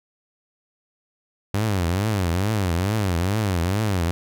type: tone with vibrato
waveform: sawtooth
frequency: 96 Hz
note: G2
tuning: 36 cents flat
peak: -16 dBFS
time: 1.54-4.11 s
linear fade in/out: 0 ms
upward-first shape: triangle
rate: 2.3 Hz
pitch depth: 280 cents each way
effects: none